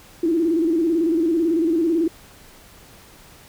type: tone with vibrato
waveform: sine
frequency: 329.6 Hz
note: E4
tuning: in tune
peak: -16 dBFS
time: 0.23-2.08 s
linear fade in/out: 5 ms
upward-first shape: square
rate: 18 Hz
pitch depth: 73 cents each way
effects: pink hiss -47 dBFS RMS until 3.48 s